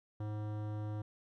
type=tone with hard clipping; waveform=sine; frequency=105.9 Hz; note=G#2; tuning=34 cents sharp; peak=-39 dBFS; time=0.2-1.02 s; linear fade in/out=5 ms; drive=17 dB; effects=none